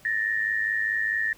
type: tone pair together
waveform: sine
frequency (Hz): 1760.3 / 1865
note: A6 / A#6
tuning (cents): 0 / 0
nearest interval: minor second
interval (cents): 100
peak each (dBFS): -26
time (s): 0.05-1.33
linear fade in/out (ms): 2
effects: pink hiss -54 dBFS RMS until 1.37 s